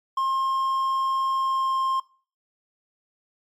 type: tone with pitch glide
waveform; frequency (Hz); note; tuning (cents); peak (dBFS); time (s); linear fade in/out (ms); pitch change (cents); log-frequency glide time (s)
triangle; 1066 to 1059.9; C6 to C6; +32 to +22; -19; 0.17-2; 5; -10; 1.32-1.79
effects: noise-tail reverb RT60 0.4 s tail -22 dB re dry + MP3 64 kbps